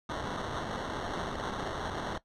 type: noise with sample-and-hold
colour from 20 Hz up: blue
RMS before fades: -36 dBFS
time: 0.09-2.18 s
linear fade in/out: 5 ms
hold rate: 2450 Hz
effects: noise-tail reverb RT60 0.1 s tail -17 dB re dry + low-pass 5000 Hz 12 dB/octave